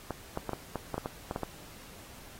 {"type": "clicks", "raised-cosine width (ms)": 1, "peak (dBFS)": -19, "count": 11, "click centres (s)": [0.107, 0.374, 0.493, 0.533, 0.757, 0.943, 0.98, 1.059, 1.311, 1.361, 1.433], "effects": ["pink hiss -51 dBFS RMS until 2.39 s", "AAC 48 kbps"]}